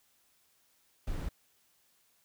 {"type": "noise", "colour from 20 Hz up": "brown", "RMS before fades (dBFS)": -35, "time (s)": [1.07, 1.29], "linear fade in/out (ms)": 5, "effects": ["white hiss -70 dBFS RMS until 2.24 s"]}